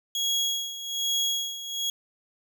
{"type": "tone with tremolo", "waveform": "30% pulse", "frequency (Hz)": 3316, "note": "G#7", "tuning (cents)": -3, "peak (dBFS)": -20, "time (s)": [0.15, 1.9], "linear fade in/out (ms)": 2, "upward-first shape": "sine", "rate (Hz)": 1.2, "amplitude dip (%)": 75, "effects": []}